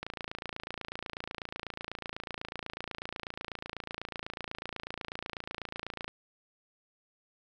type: click train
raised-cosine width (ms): 0.3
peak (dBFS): -21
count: 171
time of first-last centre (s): 0.03-6.08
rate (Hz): 28.1
effects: none